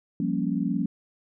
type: chord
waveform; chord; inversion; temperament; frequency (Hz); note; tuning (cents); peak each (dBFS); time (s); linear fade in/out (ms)
sine; G half-diminished seventh; third; equal; 174.61 / 196 / 233.1 / 277.2; F3 / G3 / Bb3 / Db4; 0 / 0 / 0 / 0; -29; 0.2-0.86; 2
effects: none